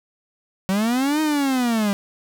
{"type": "linear two-way sweep", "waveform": "45% pulse", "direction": "up then down", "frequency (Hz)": [185, 314.2, 196.4], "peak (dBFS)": -18, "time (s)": [0.69, 1.93], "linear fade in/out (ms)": 0, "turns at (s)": 1.21, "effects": []}